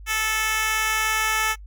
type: tone with high-pass filter sweep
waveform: 10% pulse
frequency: 437 Hz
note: A4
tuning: 12 cents flat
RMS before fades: -23 dBFS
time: 0.06-1.56 s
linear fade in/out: 50 ms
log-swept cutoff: 1700 to 1100 Hz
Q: 0.89
effects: noise-tail reverb RT60 0.1 s tail -23 dB re dry + added 50 Hz sine -38 dBFS peak until 1.66 s